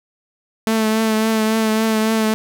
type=tone with vibrato; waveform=sawtooth; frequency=220 Hz; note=A3; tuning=in tune; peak=-11 dBFS; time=0.67-2.34 s; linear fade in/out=0 ms; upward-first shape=triangle; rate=3.6 Hz; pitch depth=29 cents each way; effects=none